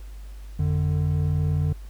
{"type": "tone pair together", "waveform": "triangle", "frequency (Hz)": [88.36, 148.6], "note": ["F2", "D3"], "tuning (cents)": [21, 21], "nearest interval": "major sixth", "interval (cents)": 900, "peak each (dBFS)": -21, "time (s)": [0.59, 1.73], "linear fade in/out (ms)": 5, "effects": ["added 50 Hz sine -36 dBFS peak until 1.89 s", "pink hiss -55 dBFS RMS until 1.89 s"]}